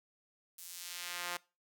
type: tone with high-pass filter sweep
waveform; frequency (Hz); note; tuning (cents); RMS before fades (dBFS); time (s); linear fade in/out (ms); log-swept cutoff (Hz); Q
sawtooth; 175.9; F3; +13; -43; 0.58-1.37; 5; 9100 to 940; 0.71
effects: noise-tail reverb RT60 0.3 s tail -22 dB re dry